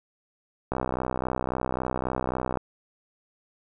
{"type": "click train", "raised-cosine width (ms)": 1, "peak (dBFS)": -13, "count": 119, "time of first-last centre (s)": [0.72, 2.572], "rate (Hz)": 63.7, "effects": []}